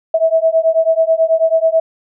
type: beating tone pair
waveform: sine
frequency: 645 / 654.2 Hz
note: E5 / E5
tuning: -38 / -13 cents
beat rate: 9.2 Hz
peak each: -13 dBFS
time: 0.14-1.8 s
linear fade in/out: 5 ms
effects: none